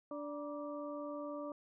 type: harmonic tone with a mistuned harmonic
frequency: 292.7 Hz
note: D4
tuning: 6 cents flat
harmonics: 1 / 2 / 3 / 4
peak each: -44 / -43 / -54 / -49 dBFS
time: 0.11-1.52 s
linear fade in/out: 2 ms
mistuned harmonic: 3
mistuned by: +140 cents
effects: none